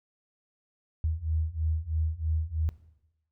sine beating tone pair, 77.78 / 80.88 Hz, D#2 / E2, 0 / -32 cents, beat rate 3.1 Hz, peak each -30 / -29 dBFS, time 1.04-2.69 s, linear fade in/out 0 ms, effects noise-tail reverb RT60 0.9 s tail -17 dB re dry

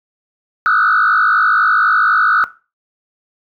sine tone with frequency modulation, 1374 Hz, F6, 29 cents flat, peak -8 dBFS, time 0.66-2.44 s, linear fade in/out 0 ms, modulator 52 Hz, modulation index 2.6, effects noise-tail reverb RT60 0.3 s tail -17 dB re dry + tanh soft clip ceiling -5 dBFS

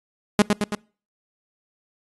sawtooth tone with echo, 207.7 Hz, G#3, in tune, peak -8 dBFS, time 0.39-0.42 s, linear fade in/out 0 ms, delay 110 ms, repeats 3, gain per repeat -4 dB, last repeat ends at 0.75 s, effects noise-tail reverb RT60 0.4 s tail -25 dB re dry + AAC 32 kbps

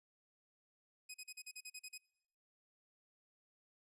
15% pulse tone bursts, 2516 Hz, D#7, 19 cents sharp, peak -40 dBFS, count 10, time 1.09-1.98 s, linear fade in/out 10 ms, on 53 ms, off 40 ms, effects noise-tail reverb RT60 0.9 s tail -26 dB re dry + resampled to 32000 Hz

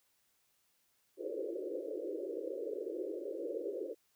white band-pass noise, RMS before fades -40 dBFS, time 1.17-3.95 s, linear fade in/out 50 ms, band 310 to 550 Hz, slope 96 dB/octave, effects white hiss -75 dBFS RMS until 4.15 s

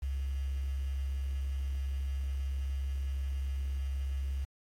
sine tone with quantisation, 67.8 Hz, C#2, 38 cents flat, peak -31 dBFS, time 0.02-4.45 s, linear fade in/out 10 ms, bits 9, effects AAC 48 kbps

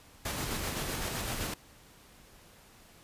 pink noise with tremolo, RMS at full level -34 dBFS, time 0.25-1.54 s, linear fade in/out 5 ms, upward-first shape square, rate 7.8 Hz, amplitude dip 25%, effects pink hiss -57 dBFS RMS until 3.03 s + resampled to 32000 Hz

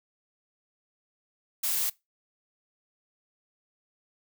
blue noise, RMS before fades -28 dBFS, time 1.63-1.9 s, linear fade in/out 10 ms, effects noise-tail reverb RT60 0.2 s tail -21 dB re dry

